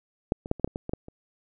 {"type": "clicks", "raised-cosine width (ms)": 2, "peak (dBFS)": [-9, -23, -10, -27, -7, -26, -18, -19, -14, -29], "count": 10, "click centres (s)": [0.321, 0.459, 0.514, 0.597, 0.645, 0.676, 0.759, 0.894, 0.935, 1.084], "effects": []}